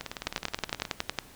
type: two click trains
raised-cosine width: 0.2 ms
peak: -10 / -17 dBFS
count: 11 / 17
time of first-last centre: 0.27-1.187 / 0.01-0.852 s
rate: 10.9 / 19 Hz
effects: pink hiss -52 dBFS RMS until 1.35 s